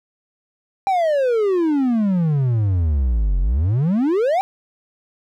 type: exponential two-way sweep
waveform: triangle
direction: down then up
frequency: 799 to 43.15 to 799 Hz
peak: -13 dBFS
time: 0.87-4.41 s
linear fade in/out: 0 ms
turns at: 3.4 s
effects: none